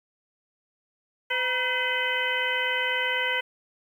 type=harmonic tone with a mistuned harmonic; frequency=508 Hz; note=B4; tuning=49 cents sharp; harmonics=1 / 2 / 3 / 4 / 5 / 6; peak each=-33 / -33 / -30 / -28 / -33 / -31 dBFS; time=1.3-3.41 s; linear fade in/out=10 ms; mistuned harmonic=2; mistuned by=-95 cents; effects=9-bit